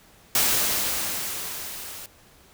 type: noise with level ramp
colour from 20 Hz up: white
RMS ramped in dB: -20 to -39 dBFS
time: 0.35-2.06 s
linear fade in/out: 2 ms
effects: pink hiss -54 dBFS RMS until 2.53 s